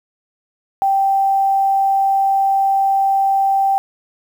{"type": "tone with quantisation", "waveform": "sine", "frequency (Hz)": 782, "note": "G5", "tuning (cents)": -4, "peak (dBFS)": -12, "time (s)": [0.82, 3.78], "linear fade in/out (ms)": 0, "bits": 7, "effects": []}